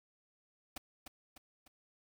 pink noise with echo, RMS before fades -43 dBFS, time 0.76-0.78 s, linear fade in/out 5 ms, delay 300 ms, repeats 3, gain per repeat -6 dB, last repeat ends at 1.68 s, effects none

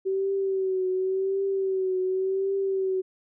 sine tone with vibrato, 381.3 Hz, G4, 48 cents flat, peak -23 dBFS, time 0.05-3.02 s, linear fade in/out 20 ms, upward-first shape triangle, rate 0.9 Hz, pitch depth 53 cents each way, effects none

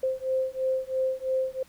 sine beating tone pair, 521 / 524 Hz, C5 / C5, -7 / +2 cents, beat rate 3 Hz, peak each -28 dBFS, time 0.03-1.63 s, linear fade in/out 5 ms, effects pink hiss -57 dBFS RMS until 1.68 s

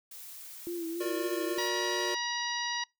blue noise, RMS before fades -46 dBFS, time 0.11-1.68 s, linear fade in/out 5 ms
sine tone with vibrato, 338.5 Hz, E4, 46 cents sharp, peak -33 dBFS, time 0.67-1.58 s, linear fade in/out 0 ms, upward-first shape sine, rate 3.6 Hz, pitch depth 54 cents each way
square chord, Gb augmented, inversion none, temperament equal with one note detuned, 361.3 / 466.2 / 587.3 Hz, Gb4 / Bb4 / D5, -41 / 0 / 0 cents, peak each -35 / -40 / -39 dBFS, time 1-2.15 s, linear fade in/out 10 ms
harmonic tone, 957 Hz, A#5, 45 cents sharp, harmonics 1 / 2 / 3 / 4 / 5 / 6, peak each -36 / -36 / -40 / -39 / -39 / -39 dBFS, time 1.58-2.84 s, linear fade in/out 5 ms
effects noise-tail reverb RT60 0.2 s tail -25 dB re dry

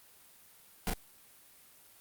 pink noise with echo, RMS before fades -31 dBFS, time 0.87-0.9 s, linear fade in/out 0 ms, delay 35 ms, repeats 1, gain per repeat -2 dB, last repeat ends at 0.935 s, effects white hiss -59 dBFS RMS until 2 s + Opus 32 kbps

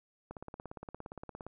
click train, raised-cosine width 1 ms, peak -29 dBFS, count 21, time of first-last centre 0.31-1.466 s, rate 17.3 Hz, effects none

